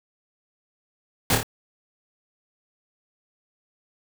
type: noise with echo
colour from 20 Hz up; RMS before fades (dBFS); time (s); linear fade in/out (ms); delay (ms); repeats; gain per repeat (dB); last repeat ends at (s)
pink; -20; 1.3-1.35; 2; 27; 3; -4; 1.431
effects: none